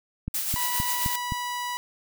click train, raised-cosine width 5 ms, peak -17 dBFS, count 5, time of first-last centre 0.28-1.322 s, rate 3.84 Hz
blue noise with tremolo, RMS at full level -27 dBFS, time 0.34-1.16 s, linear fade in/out 5 ms, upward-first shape sine, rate 7.5 Hz, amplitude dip 40%
sawtooth tone, 979 Hz, B5, 15 cents flat, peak -25 dBFS, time 0.56-1.77 s, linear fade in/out 0 ms
effects none

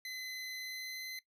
25% pulse tone with pitch glide, 2032 to 2046 Hz, B6 to C7, +49 to -39 cents, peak -37 dBFS, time 0.05-1.19 s, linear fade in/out 2 ms, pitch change +12 cents, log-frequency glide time 0.58-1.05 s, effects noise-tail reverb RT60 0.1 s tail -18 dB re dry

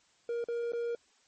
triangle tone with dropouts, 471.1 Hz, A#4, 18 cents sharp, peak -29 dBFS, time 0.29-0.95 s, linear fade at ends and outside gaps 2 ms, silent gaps 0.441-0.485 / 0.721-0.733 s, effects white hiss -67 dBFS RMS until 1.27 s + MP3 32 kbps

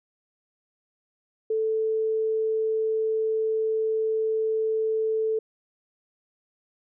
sine tone, 440 Hz, A4, in tune, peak -22 dBFS, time 1.5-5.39 s, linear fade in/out 5 ms, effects none

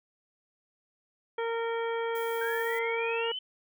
harmonic tone, 460.2 Hz, A#4, 22 cents flat, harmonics 1 / 2 / 3 / 4 / 5 / 7, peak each -30 / -36 / -40 / -42 / -44 / -47 dBFS, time 1.38-3.32 s, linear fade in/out 5 ms
violet noise, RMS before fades -46 dBFS, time 2.15-2.79 s, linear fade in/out 2 ms
sine exponential sweep, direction up, 1568 to 3086 Hz, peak -33 dBFS, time 2.41-3.39 s, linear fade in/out 5 ms
effects none

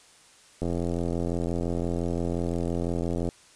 click train, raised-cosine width 2 ms, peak -16 dBFS, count 230, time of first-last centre 0.62-3.289 s, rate 85.8 Hz, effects white hiss -55 dBFS RMS until 3.55 s + resampled to 22050 Hz

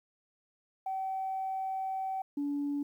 sine tone pair in turn, 765 / 286.6 Hz, G5 / D4, -42 / -42 cents, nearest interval octave + perfect fourth, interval 1700 cents, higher first, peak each -31 / -29 dBFS, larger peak second, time 0.86-2.22 / 2.37-2.83 s, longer first, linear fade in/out 5 ms, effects tanh soft clip ceiling -27 dBFS + 11-bit

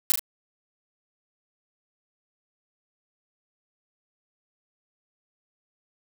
blue noise with echo, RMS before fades -19 dBFS, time 0.1-0.12 s, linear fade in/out 0 ms, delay 37 ms, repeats 2, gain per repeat -5 dB, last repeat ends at 0.194 s, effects none

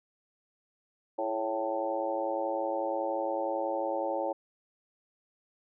harmonic tone with a mistuned harmonic, 110.9 Hz, A2, 14 cents sharp, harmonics 3 / 4 / 5 / 6 / 7 / 8, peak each -37 / -41 / -32 / -40 / -36 / -37 dBFS, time 1.18-4.33 s, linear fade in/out 10 ms, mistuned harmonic 4, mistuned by -67 cents, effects none

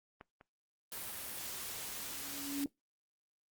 clicks, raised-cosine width 0.5 ms, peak -35 / -41 dBFS, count 2, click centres 0.211 / 0.411 s
white noise, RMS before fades -43 dBFS, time 0.92-2.64 s, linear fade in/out 0 ms
sine tone with exponential growth, 281.6 Hz, C#4, 27 cents sharp, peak -31 dBFS, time 1.97-2.66 s, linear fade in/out 1 ms, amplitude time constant 150 ms
effects noise-tail reverb RT60 0.2 s tail -23 dB re dry + Opus 32 kbps

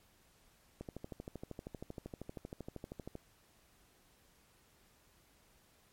click train, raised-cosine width 2 ms, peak -30 dBFS, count 31, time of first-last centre 0.81-3.154 s, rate 12.8 Hz, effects pink hiss -68 dBFS RMS until 5.92 s + MP3 64 kbps

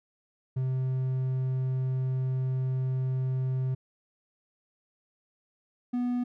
triangle tone pair in turn, 130 / 245.4 Hz, C3 / B3, -11 / -11 cents, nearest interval major seventh, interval 1100 cents, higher second, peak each -24 dBFS, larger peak neither, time 0.56-3.75 / 5.93-6.24 s, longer first, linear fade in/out 10 ms, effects none

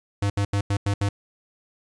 square tone bursts at uneven times, 100.7 Hz, G2, 47 cents sharp, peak -21 dBFS, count 6, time 0.22-0.3 / 0.37-0.45 / 0.53-0.61 / 0.7-0.77 / 0.86-0.94 / 1.01-1.09 s, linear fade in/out 5 ms, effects resampled to 22050 Hz + 10-bit

